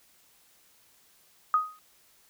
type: tone with exponential decay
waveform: sine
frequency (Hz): 1250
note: D#6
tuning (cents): +8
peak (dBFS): -17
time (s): 1.54-1.79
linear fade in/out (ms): 1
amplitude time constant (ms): 54
effects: white hiss -62 dBFS RMS until 2.29 s